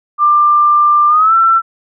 sine tone with pitch glide, 1189 to 1342.3 Hz, D6 to E6, +21 to +31 cents, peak -6 dBFS, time 0.18-1.62 s, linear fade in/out 50 ms, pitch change +210 cents, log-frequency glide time 1.08-1.34 s, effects none

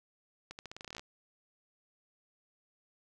accelerating click train, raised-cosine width 0.2 ms, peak -27 dBFS, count 14, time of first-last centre 0.51-0.995 s, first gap 79 ms, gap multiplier 0.86, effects none

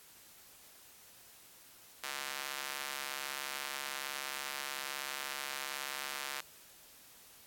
square tone with high-pass filter, 69.4 Hz, C#2, 3 cents sharp, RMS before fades -41 dBFS, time 2.03-6.41 s, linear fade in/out 5 ms, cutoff 1400 Hz, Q 0.69, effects white hiss -58 dBFS RMS until 7.46 s + AAC 64 kbps

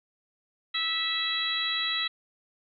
harmonic tone with a mistuned harmonic, 654 Hz, E5, 14 cents flat, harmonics 2 / 3 / 4 / 5 / 6, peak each -37 / -33 / -37 / -33 / -29 dBFS, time 0.74-2.08 s, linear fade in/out 10 ms, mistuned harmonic 5, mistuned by +17 cents, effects none

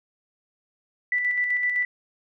sine tone with tremolo, 1975.5 Hz, B6, in tune, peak -20 dBFS, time 1.12-1.85 s, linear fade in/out 2 ms, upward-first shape square, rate 7.8 Hz, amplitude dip 35%, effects none

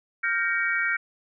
sine chord, G half-diminished seventh, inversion third, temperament equal with one note detuned, 1396.9 / 1568 / 1864.7 / 2265 Hz, F6 / G6 / Bb6 / Db7, 0 / 0 / 0 / +37 cents, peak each -28 dBFS, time 0.23-0.97 s, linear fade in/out 10 ms, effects none

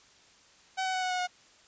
sawtooth tone with pitch steps, 758 / 751 / 744.1 / 737.3 / 730.5 / 723.8 Hz, F#5 / F#5 / F#5 / F#5 / F#5 / F#5, +42 / +26 / +10 / -6 / -22 / -38 cents, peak -25 dBFS, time 0.77-1.274 s, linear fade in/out 20 ms, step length 84 ms, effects white hiss -59 dBFS RMS until 1.67 s + resampled to 16000 Hz

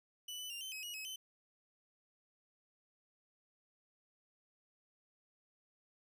sawtooth tone with pitch steps, 2974 / 3001 / 2792 / 3078 / 2548 / 2901 / 2560 / 3053 Hz, F#7 / F#7 / F7 / G7 / D#7 / F#7 / D#7 / G7, +8 / +24 / -1 / -32 / +41 / -35 / +49 / -46 cents, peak -40 dBFS, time 0.28-1.16 s, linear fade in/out 5 ms, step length 110 ms, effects none

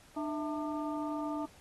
harmonic tone with a mistuned harmonic, 300.1 Hz, D4, 38 cents sharp, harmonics 1 / 2 / 3 / 4, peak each -35 / -41 / -41 / -44 dBFS, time 0.16-1.46 s, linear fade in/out 10 ms, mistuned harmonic 2, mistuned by +150 cents, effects pink hiss -60 dBFS RMS until 1.6 s + AAC 32 kbps

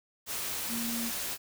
sine tone in noise, 232.6 Hz, A#3, 4 cents flat, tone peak -34 dBFS, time 0.68-1.12 s, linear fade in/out 50 ms, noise white, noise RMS -35 dBFS, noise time 0.26-1.38 s, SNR -2 dB, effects none

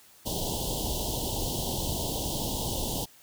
pink band-stop noise, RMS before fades -31 dBFS, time 0.25-3.06 s, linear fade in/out 20 ms, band 970 to 2900 Hz, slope 96 dB/octave, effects white hiss -56 dBFS RMS until 3.22 s

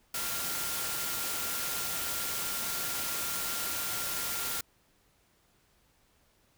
sine tone in noise, 1391 Hz, F6, 7 cents flat, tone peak -43 dBFS, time 0.14-4.61 s, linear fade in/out 5 ms, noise white, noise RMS -34 dBFS, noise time 0.14-4.61 s, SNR -12 dB, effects pink hiss -68 dBFS RMS until 6.57 s

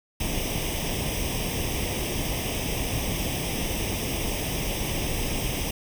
pink noise with comb filter, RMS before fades -28 dBFS, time 0.2-5.71 s, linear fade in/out 5 ms, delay 0.35 ms, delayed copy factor +0.8, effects none

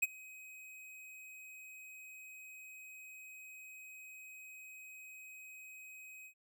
square tone with ADSR envelope, 2526 Hz, D#7, 26 cents sharp, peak -27 dBFS, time 0.02-6.34 s, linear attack 11 ms, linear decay 29 ms, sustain -24 dB, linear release 82 ms, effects none

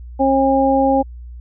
harmonic tone, 270 Hz, C#4, 45 cents flat, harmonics 1 / 2 / 3, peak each -16 / -16 / -16 dBFS, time 0.19-1.03 s, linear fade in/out 20 ms, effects added 60 Hz sine -31 dBFS peak until 1.4 s

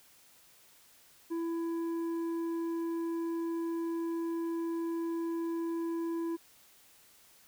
sine tone with tanh clipping, 333.3 Hz, E4, 19 cents sharp, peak -33 dBFS, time 1.3-6.37 s, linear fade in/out 20 ms, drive 7 dB, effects white hiss -61 dBFS RMS until 7.47 s

